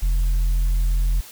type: tone with tanh clipping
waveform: triangle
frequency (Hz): 43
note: F1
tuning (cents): -26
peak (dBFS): -17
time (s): 0.02-1.21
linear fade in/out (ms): 10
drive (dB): 8
effects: white hiss -42 dBFS RMS until 1.31 s